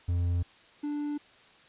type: tone pair in turn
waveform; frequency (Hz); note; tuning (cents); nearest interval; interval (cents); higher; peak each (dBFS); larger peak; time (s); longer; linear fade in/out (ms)
triangle; 87.31 / 293.7; F2 / D4; 0 / 0; octave + major sixth; 2100; second; -23 / -28; first; 0.08-0.43 / 0.83-1.18; neither; 10
effects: white hiss -57 dBFS RMS until 1.68 s + resampled to 8000 Hz